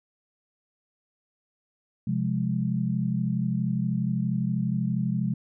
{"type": "chord", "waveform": "sine", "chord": "F minor", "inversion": "second", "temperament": "equal with one note detuned", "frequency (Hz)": [130.81, 175.32, 207.7], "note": ["C3", "F3", "Ab3"], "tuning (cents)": [0, 7, 0], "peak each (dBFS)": -28, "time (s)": [2.07, 5.34], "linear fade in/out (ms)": 5, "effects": []}